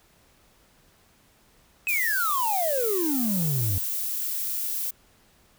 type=exponential sweep; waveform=triangle; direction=down; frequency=2600 to 89.9 Hz; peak=-22 dBFS; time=1.87-3.78 s; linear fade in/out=0 ms
type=noise; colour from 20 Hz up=violet; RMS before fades=-29 dBFS; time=1.88-4.91 s; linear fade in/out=10 ms
effects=pink hiss -60 dBFS RMS until 5.58 s